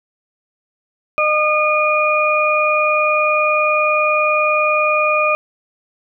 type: harmonic tone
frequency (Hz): 610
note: D#5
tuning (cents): -34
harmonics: 1 / 2 / 4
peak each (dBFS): -17 / -17 / -17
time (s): 1.18-5.35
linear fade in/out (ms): 0
effects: none